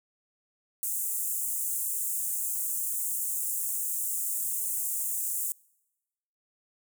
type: high-pass noise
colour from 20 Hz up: pink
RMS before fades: -31 dBFS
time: 0.83-5.52 s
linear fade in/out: 0 ms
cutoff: 7400 Hz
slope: 48 dB/octave
effects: noise-tail reverb RT60 1.0 s tail -26 dB re dry